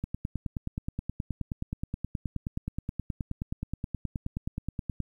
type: click train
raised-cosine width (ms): 5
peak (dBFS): -19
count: 48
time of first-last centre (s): 0.04-5.003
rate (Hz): 9.47
effects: 10-bit